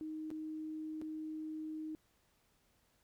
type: tone with dropouts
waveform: sine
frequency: 312.1 Hz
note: D#4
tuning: 5 cents sharp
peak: -40 dBFS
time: 0.01-1.95 s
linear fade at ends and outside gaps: 0 ms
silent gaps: 0.304-0.313 / 1.015-1.021 s
effects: pink hiss -74 dBFS RMS until 3.03 s